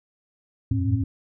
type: tone cluster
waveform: sine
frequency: 85.7 / 94.8 / 107.6 / 112.2 / 269.5 Hz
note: F2 / F#2 / A2 / A2 / C#4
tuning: -32 / +43 / -38 / +34 / -49 cents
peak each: -29 / -26 / -27 / -25 / -27 dBFS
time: 0.71-1.04 s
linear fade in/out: 5 ms
effects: none